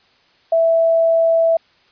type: tone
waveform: sine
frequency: 659.3 Hz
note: E5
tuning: in tune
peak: -11 dBFS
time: 0.52-1.57 s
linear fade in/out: 5 ms
effects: white hiss -55 dBFS RMS until 1.91 s + resampled to 11025 Hz